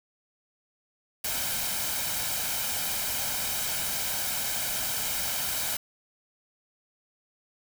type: noise with comb filter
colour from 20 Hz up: white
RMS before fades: -30 dBFS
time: 1.24-5.77 s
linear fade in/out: 5 ms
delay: 1.3 ms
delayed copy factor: +0.55
effects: none